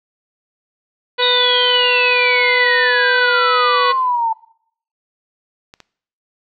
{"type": "harmonic tone", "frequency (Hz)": 493.9, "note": "B4", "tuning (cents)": 0, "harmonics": [1, 2, 3, 4, 5, 6, 7, 8, 9], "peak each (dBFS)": [-18, -21, -23, -24, -25, -26, -26, -27, -28], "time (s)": [1.18, 3.93], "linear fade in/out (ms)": 20}
{"type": "exponential sweep", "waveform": "sine", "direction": "down", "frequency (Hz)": [3808, 887], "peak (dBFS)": -14, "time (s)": [1.22, 4.33], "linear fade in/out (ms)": 5}
{"type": "clicks", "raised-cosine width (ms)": 0.2, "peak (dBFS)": -21, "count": 2, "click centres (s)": [5.739, 5.803]}
{"effects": ["noise-tail reverb RT60 0.6 s tail -20 dB re dry"]}